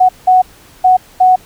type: tone bursts at uneven times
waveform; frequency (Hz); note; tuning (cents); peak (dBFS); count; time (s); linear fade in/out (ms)
sine; 740; F#5; 0; -4; 4; 0-0.09 / 0.27-0.42 / 0.84-0.97 / 1.2-1.36; 10
effects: pink hiss -42 dBFS RMS until 1.45 s